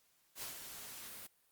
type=noise with ADSR envelope; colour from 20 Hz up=white; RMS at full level=-43 dBFS; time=0.35-1.27 s; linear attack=71 ms; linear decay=130 ms; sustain=-6 dB; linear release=8 ms; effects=white hiss -73 dBFS RMS until 1.51 s + Opus 48 kbps